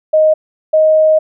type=tone pair in turn; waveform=sine; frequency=623 / 625.6 Hz; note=D#5 / D#5; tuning=+2 / +9 cents; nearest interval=unison; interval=7 cents; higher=second; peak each=-6 dBFS; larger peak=neither; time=0.13-0.34 / 0.73-1.19 s; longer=second; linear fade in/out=10 ms; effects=none